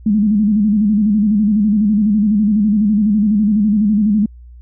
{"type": "tone with vibrato", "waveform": "sine", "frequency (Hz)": 209.5, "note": "G#3", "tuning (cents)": 15, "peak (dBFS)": -10, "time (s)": [0.06, 4.26], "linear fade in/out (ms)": 5, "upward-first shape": "square", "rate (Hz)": 12, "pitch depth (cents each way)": 71, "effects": ["added 60 Hz sine -35 dBFS peak until 4.61 s"]}